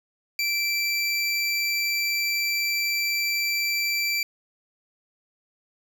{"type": "tone", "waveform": "25% pulse", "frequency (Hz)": 2338, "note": "D7", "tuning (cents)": -8, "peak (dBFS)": -19, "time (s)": [0.39, 4.23], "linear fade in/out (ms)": 2, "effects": []}